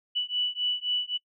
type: beating tone pair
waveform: sine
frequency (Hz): 2960 / 2963.8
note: F#7 / F#7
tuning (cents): 0 / +2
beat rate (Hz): 3.8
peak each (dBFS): -29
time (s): 0.15-1.18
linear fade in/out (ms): 20
effects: noise-tail reverb RT60 0.1 s tail -25 dB re dry